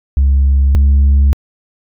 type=tone pair in turn; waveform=sine; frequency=68.4 / 69.56 Hz; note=C#2 / C#2; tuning=-23 / +7 cents; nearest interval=unison; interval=30 cents; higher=second; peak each=-5 / -3 dBFS; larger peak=second; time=0.17-0.75 / 0.75-1.33 s; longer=neither; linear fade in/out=0 ms; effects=tanh soft clip ceiling -5 dBFS